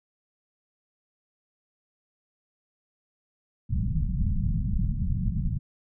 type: low-pass noise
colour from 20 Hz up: pink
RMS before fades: -26 dBFS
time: 3.69-5.59 s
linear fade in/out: 20 ms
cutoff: 200 Hz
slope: 48 dB/octave
effects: none